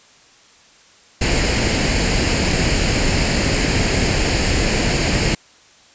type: noise with comb filter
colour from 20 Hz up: pink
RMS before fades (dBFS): -17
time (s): 1.21-5.35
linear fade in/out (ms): 5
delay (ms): 0.42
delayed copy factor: +0.55
effects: white hiss -49 dBFS RMS until 5.94 s + resampled to 16000 Hz